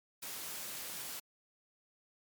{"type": "high-pass noise", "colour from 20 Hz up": "white", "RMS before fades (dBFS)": -43, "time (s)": [0.22, 1.2], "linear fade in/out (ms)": 10, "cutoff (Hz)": 100, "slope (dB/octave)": 12, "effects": ["MP3 96 kbps"]}